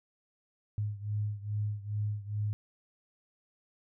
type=beating tone pair; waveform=sine; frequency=103.83 / 106.23 Hz; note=G#2 / G#2; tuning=0 / +40 cents; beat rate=2.4 Hz; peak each=-33 / -36 dBFS; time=0.78-2.53 s; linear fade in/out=0 ms; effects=none